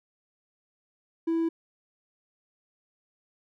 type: tone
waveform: triangle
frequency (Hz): 329.6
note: E4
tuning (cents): 0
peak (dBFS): -21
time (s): 1.27-1.49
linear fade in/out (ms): 10
effects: tanh soft clip ceiling -17 dBFS